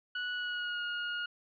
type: tone with pitch glide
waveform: 30% pulse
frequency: 1471 to 1432.4 Hz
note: F#6 to F6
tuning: -11 to +43 cents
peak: -31 dBFS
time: 0.15-1.26 s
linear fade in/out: 5 ms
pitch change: -46 cents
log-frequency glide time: 0.33-0.83 s
effects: resampled to 11025 Hz